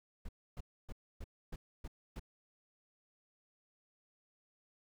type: noise bursts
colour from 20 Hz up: brown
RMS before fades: -43 dBFS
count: 7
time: 0.25-2.196 s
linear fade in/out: 5 ms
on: 38 ms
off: 280 ms
effects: none